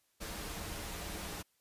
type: noise with comb filter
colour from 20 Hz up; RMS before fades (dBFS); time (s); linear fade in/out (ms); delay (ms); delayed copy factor
pink; -42; 0.2-1.43; 20; 7.9; -0.5
effects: white hiss -75 dBFS RMS until 1.6 s + resampled to 32000 Hz